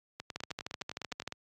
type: two click trains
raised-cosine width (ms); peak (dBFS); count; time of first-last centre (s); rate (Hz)
0.2; -19 / -22; 13 / 12; 0.36-1.276 / 0.2-1.324; 13.1 / 9.79
effects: high-pass 80 Hz 12 dB/octave + AAC 64 kbps